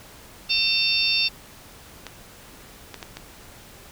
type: harmonic tone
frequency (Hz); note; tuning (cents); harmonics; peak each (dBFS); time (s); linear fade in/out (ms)
900; A5; +39; 3 / 4 / 5 / 6; -23 / -25 / -24 / -27; 0.49-1.29; 20
type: clicks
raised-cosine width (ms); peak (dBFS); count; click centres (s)
0.2; -17; 4; 2.067 / 2.943 / 3.028 / 3.17
effects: pink hiss -46 dBFS RMS until 3.91 s